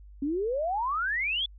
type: exponential sweep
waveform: sine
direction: up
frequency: 269 to 3503 Hz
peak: -26 dBFS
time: 0.22-1.46 s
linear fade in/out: 5 ms
effects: added 50 Hz sine -46 dBFS peak until 1.58 s